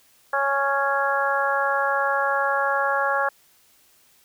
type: harmonic tone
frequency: 277.2 Hz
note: C#4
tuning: in tune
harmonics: 2 / 3 / 4 / 5 / 6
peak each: -26 / -26 / -26 / -26 / -26 dBFS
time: 0.33-3.29 s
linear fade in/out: 5 ms
effects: white hiss -58 dBFS RMS until 4.24 s